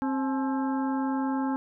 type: harmonic tone with a mistuned harmonic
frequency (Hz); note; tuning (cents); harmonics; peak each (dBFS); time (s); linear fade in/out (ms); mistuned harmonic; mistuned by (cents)
265.9; C4; +28; 1 / 2 / 3 / 4 / 5 / 6; -26 / -40 / -33 / -40 / -42 / -44; 0.02-1.56; 0; 3; +120
effects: none